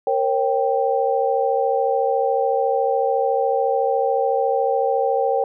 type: chord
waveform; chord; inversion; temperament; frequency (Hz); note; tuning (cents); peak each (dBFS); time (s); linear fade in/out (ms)
sine; G diminished; first; equal with one note detuned; 466.2 / 540.1 / 784; Bb4 / Db5 / G5; 0 / -45 / 0; -21; 0.07-5.44; 2
effects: none